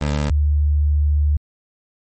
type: tone pair in turn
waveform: 20% pulse / sine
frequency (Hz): 73.42 / 73.83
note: D2 / D2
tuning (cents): 0 / +10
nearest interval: unison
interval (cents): 10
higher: second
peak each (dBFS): -13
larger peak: neither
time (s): 0.01-0.3 / 0.3-1.37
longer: second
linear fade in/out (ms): 5
effects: MP3 32 kbps